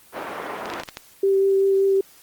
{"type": "band-pass noise", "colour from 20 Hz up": "pink", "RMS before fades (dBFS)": -31, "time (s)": [0.12, 0.84], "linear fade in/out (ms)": 50, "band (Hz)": [450, 1600], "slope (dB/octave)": 12}
{"type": "clicks", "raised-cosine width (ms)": 0.2, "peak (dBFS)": -14, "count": 7, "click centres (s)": [0.657, 0.701, 0.737, 0.799, 0.835, 0.888, 0.971]}
{"type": "tone with vibrato", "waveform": "sine", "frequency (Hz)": 389.9, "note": "G4", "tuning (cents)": -9, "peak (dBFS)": -15, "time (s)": [1.23, 2.01], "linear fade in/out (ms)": 5, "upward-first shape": "triangle", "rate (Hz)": 5.2, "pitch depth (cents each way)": 12}
{"effects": ["white hiss -51 dBFS RMS until 2.22 s", "Opus 24 kbps"]}